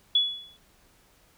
sine tone with exponential decay, 3399 Hz, G#7, 39 cents sharp, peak -16 dBFS, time 0.15-0.57 s, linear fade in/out 5 ms, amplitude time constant 90 ms, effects pink hiss -61 dBFS RMS until 1.37 s

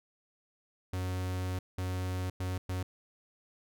45% pulse tone bursts at uneven times, 92 Hz, F#2, 9 cents flat, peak -32 dBFS, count 4, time 0.93-1.59 / 1.78-2.3 / 2.4-2.58 / 2.69-2.83 s, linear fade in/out 5 ms, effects none

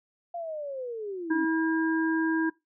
sine linear sweep, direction down, 700 to 259.4 Hz, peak -32 dBFS, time 0.34-1.45 s, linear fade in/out 5 ms
harmonic tone, 323 Hz, E4, 35 cents flat, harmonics 1 / 3 / 5, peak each -24 / -35 / -31 dBFS, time 1.3-2.5 s, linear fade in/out 10 ms
effects noise-tail reverb RT60 0.2 s tail -22 dB re dry

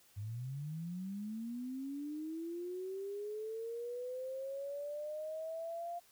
sine linear sweep, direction up, 98 to 698.5 Hz, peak -39 dBFS, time 0.16-6 s, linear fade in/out 20 ms, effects white hiss -66 dBFS RMS until 6.11 s

